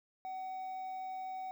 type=tone with quantisation; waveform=triangle; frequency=752 Hz; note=F#5; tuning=28 cents sharp; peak=-37 dBFS; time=0.25-1.51 s; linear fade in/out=0 ms; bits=10; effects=none